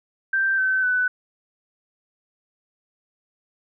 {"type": "tone with pitch steps", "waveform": "sine", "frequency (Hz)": [1568, 1532.2, 1497.2], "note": ["G6", "G6", "F#6"], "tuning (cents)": [0, -40, 20], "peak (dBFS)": -18, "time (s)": [0.33, 1.08], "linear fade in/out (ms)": 5, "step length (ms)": 250, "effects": []}